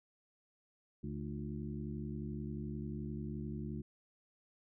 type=harmonic tone with a mistuned harmonic; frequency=71.4 Hz; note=D2; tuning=48 cents flat; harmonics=1 / 2 / 3 / 4 / 5; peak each=-46 / -43 / -43 / -49 / -50 dBFS; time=1.03-3.82 s; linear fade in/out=10 ms; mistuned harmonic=4; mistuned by=+99 cents; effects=none